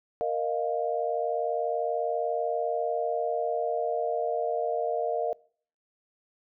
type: chord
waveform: sine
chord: Bb suspended fourth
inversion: none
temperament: equal with one note detuned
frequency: 466.2 / 618.3 / 698.5 Hz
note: Bb4 / Eb5 / F5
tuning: 0 / -11 / 0 cents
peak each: -30 dBFS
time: 0.21-5.33 s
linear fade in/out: 0 ms
effects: noise-tail reverb RT60 0.5 s tail -24 dB re dry